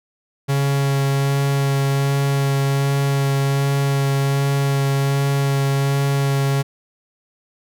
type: tone with vibrato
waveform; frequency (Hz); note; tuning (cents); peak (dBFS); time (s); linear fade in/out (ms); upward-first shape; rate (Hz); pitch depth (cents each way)
45% pulse; 138.59; C#3; 0; -16; 0.48-6.63; 20; sine; 1.3; 10
effects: none